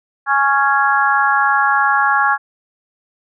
harmonic tone, 277.2 Hz, C#4, in tune, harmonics 3 / 4 / 5 / 6, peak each -17 / -17 / -17 / -17 dBFS, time 0.26-2.38 s, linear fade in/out 50 ms, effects none

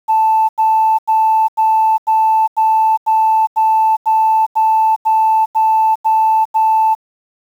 sine tone bursts, 880 Hz, A5, in tune, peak -8 dBFS, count 14, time 0.08-6.951 s, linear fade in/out 20 ms, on 410 ms, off 87 ms, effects tanh soft clip ceiling -4 dBFS + 7-bit

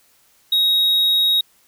triangle tone, 3780 Hz, A#7, 23 cents sharp, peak -12 dBFS, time 0.52-1.41 s, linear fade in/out 5 ms, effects white hiss -57 dBFS RMS until 1.67 s

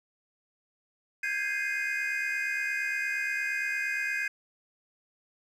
triangle chord, Ab major seventh, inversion third, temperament equal with one note detuned, 1592.6 / 1661.2 / 2093 / 2489 Hz, G6 / Ab6 / C7 / Eb7, +27 / 0 / 0 / 0 cents, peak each -32 dBFS, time 1.23-4.28 s, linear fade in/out 5 ms, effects tanh soft clip ceiling -19 dBFS

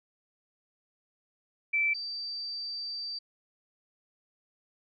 sine tone pair in turn, 2327 / 4654 Hz, D7 / D8, -17 / -17 cents, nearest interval octave, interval 1200 cents, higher second, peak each -24 / -34 dBFS, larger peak first, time 1.73-1.94 / 1.94-3.19 s, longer second, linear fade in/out 10 ms, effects none

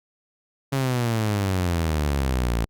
sawtooth exponential sweep, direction down, 138.59 to 55.3 Hz, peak -17 dBFS, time 0.72-2.65 s, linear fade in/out 10 ms, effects Opus 48 kbps

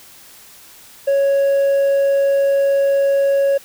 sine tone with hard clipping, 554.4 Hz, C#5, in tune, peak -13 dBFS, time 1.07-3.58 s, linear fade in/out 10 ms, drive 2 dB, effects white hiss -43 dBFS RMS until 3.64 s

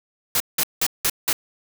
white noise bursts, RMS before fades -20 dBFS, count 5, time 0.35-1.33 s, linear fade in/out 2 ms, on 52 ms, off 180 ms, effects none

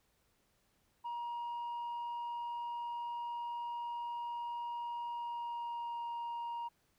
sine tone with pitch glide, 949 to 941.4 Hz, A#5 to A#5, +31 to +17 cents, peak -35 dBFS, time 1.04-6.69 s, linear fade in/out 20 ms, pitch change -14 cents, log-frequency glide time 5.05-6.05 s, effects tanh soft clip ceiling -37 dBFS + pink hiss -75 dBFS RMS until 6.98 s

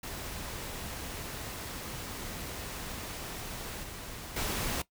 pink noise with level steps, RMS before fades -40 / -43 / -33 dBFS, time 0.03-4.82 s, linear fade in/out 5 ms, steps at 3.83 / 4.36 s, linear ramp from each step 5 ms, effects noise-tail reverb RT60 0.1 s tail -18 dB re dry

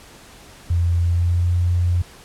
sine tone with pitch glide, 85.8 to 88.01 Hz, F2 to F2, -30 to +14 cents, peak -15 dBFS, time 0.7-2.02 s, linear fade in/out 5 ms, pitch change +44 cents, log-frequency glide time 1.03-1.53 s, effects pink hiss -44 dBFS RMS until 2.24 s + low-pass 11000 Hz 12 dB/octave

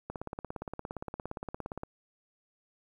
click train, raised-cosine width 1 ms, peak -23 dBFS, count 31, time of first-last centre 0.1-1.834 s, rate 17.3 Hz, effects 10-bit

